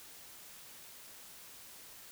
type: silence
effects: white hiss -53 dBFS RMS until 2.11 s